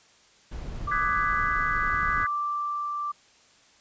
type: noise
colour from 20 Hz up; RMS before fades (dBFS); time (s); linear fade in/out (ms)
brown; -35; 0.51-2.25; 10
type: tone with tremolo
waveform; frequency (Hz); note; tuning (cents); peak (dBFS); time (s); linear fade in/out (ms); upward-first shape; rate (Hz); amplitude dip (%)
sine; 1174.7; D6; 0; -25; 0.87-3.12; 10; triangle; 0.85; 30
type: chord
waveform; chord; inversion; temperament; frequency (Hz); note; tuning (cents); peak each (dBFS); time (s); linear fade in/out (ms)
sine; G# minor seventh; second; just; 1245.9 / 1495.1 / 1661.2 / 1993.5; D#6 / F#6 / G#6 / B6; +2 / +18 / 0 / +16; -32 / -30 / -30 / -32; 0.91-2.27; 10
effects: white hiss -58 dBFS RMS until 3.8 s + resampled to 16000 Hz